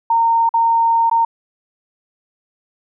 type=tone with dropouts; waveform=sine; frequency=919 Hz; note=A#5; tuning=25 cents flat; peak=-11 dBFS; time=0.1-1.25 s; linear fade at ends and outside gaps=5 ms; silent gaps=0.492-0.539 / 1.098-1.112 s; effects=none